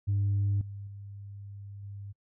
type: tone with level steps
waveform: sine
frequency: 100.3 Hz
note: G2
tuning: 40 cents sharp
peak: -23 / -38 / -41 / -39 dBFS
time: 0.07-2.13 s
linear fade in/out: 20 ms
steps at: 0.61 / 0.87 / 1.83 s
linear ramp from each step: 2 ms
effects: noise-tail reverb RT60 0.1 s tail -26 dB re dry + tanh soft clip ceiling -22 dBFS